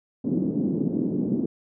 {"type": "band-pass noise", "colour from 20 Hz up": "pink", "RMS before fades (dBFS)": -25, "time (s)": [0.24, 1.46], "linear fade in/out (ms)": 5, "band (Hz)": [190, 320], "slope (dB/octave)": 24, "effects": []}